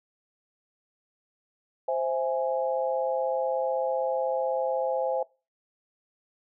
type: chord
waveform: sine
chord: C augmented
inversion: none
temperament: equal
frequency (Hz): 523.3 / 659.3 / 830.6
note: C5 / E5 / G#5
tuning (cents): 0 / 0 / 0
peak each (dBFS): -27 / -30 / -31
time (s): 1.88-5.23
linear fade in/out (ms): 5
effects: noise-tail reverb RT60 0.3 s tail -23 dB re dry